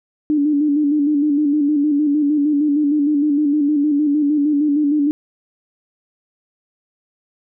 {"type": "tone with vibrato", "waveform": "sine", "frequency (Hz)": 293.7, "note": "D4", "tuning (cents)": 0, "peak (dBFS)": -13, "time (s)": [0.3, 5.11], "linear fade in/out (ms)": 0, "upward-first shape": "square", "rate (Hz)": 6.5, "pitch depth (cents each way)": 50, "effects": []}